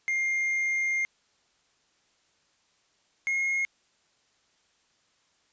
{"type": "tone pair in turn", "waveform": "triangle", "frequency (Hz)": [2116, 2152], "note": ["C7", "C7"], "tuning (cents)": [19, 48], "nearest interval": "unison", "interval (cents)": 29, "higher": "second", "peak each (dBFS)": -23, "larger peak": "neither", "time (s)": [[0.08, 1.05], [3.27, 3.65]], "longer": "first", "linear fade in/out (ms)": 0, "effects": ["white hiss -68 dBFS RMS until 5.52 s", "resampled to 16000 Hz"]}